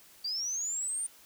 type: linear sweep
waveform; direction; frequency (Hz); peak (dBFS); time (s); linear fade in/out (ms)
sine; up; 4626 to 9110; -31; 0.24-1.07; 10
effects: white hiss -57 dBFS RMS until 1.25 s